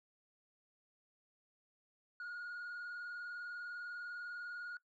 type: tone with vibrato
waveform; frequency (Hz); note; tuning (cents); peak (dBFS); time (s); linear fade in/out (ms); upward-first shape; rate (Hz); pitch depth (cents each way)
sine; 1437; F6; +49; -40; 2.2-4.77; 2; triangle; 20; 50
effects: noise-tail reverb RT60 0.1 s tail -20 dB re dry + tanh soft clip ceiling -42 dBFS